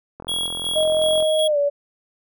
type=click train; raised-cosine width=1 ms; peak=-21 dBFS; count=45; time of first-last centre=0.2-1.226 s; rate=42.9 Hz
type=tone with tremolo; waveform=square; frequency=3322 Hz; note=G#7; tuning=in tune; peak=-22 dBFS; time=0.28-1.48 s; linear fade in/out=10 ms; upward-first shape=square; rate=2.7 Hz; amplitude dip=40%
type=tone with pitch glide; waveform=sine; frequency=625 to 573.1 Hz; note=D#5 to D5; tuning=+8 to -42 cents; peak=-16 dBFS; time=0.75-1.7 s; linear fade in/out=20 ms; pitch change=-150 cents; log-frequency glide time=1.47-1.58 s
effects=none